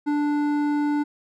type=tone with hard clipping; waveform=triangle; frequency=293.7 Hz; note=D4; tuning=in tune; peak=-22 dBFS; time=0.06-1.04 s; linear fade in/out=20 ms; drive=14 dB; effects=none